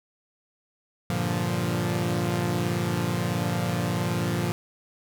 sawtooth chord, G minor seventh, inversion none, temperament equal with one note detuned, 98 / 116.54 / 145.82 / 174.61 Hz, G2 / Bb2 / D3 / F3, 0 / 0 / -12 / 0 cents, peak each -29 / -25 / -28 / -24 dBFS, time 1.1-4.52 s, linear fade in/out 0 ms, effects none

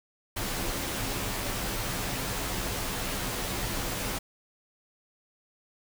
pink noise with comb filter, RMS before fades -32 dBFS, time 0.36-4.19 s, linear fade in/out 10 ms, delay 13 ms, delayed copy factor -0.6, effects none

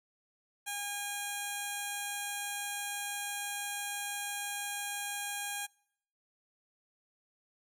5% pulse tone with notch filter, 814 Hz, G#5, 35 cents flat, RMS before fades -38 dBFS, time 0.66-5.67 s, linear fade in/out 20 ms, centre 4900 Hz, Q 1.3, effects noise-tail reverb RT60 0.7 s tail -26 dB re dry

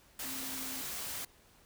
sine tone in noise, 263.5 Hz, C4, 12 cents sharp, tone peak -47 dBFS, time 0.24-0.82 s, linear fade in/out 5 ms, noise white, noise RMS -40 dBFS, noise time 0.19-1.25 s, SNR -10 dB, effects pink hiss -63 dBFS RMS until 1.65 s

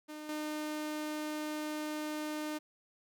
sawtooth tone with level steps, 304.2 Hz, D#4, 39 cents flat, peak -39 / -32 dBFS, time 0.08-2.59 s, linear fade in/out 20 ms, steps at 0.29 s, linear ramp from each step 2 ms, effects none

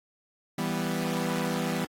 sawtooth chord, E minor, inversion none, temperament equal, 164.81 / 196 / 246.9 Hz, E3 / G3 / B3, 0 / 0 / 0 cents, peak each -28 dBFS, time 0.58-1.85 s, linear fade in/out 5 ms, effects AAC 48 kbps

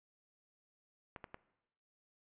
clicks, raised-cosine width 0.5 ms, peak -30 dBFS, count 3, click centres 1.162 / 1.242 / 1.344 s, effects noise-tail reverb RT60 0.9 s tail -19 dB re dry + resampled to 8000 Hz

